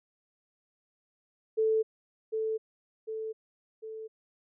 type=tone with echo; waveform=sine; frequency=440 Hz; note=A4; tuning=in tune; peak=-23 dBFS; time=1.57-1.83 s; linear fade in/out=20 ms; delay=750 ms; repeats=3; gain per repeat=-5 dB; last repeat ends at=4.08 s; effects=none